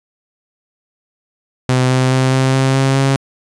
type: tone with pitch steps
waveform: sawtooth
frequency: 128 / 129.26 / 130.54 / 131.83 / 133.13 / 134.44 / 135.77 Hz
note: C3 / C3 / C3 / C3 / C3 / C3 / C#3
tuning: -38 / -21 / -4 / +13 / +30 / +47 / -36 cents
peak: -7 dBFS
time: 1.69-3.16 s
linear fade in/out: 0 ms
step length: 210 ms
effects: resampled to 22050 Hz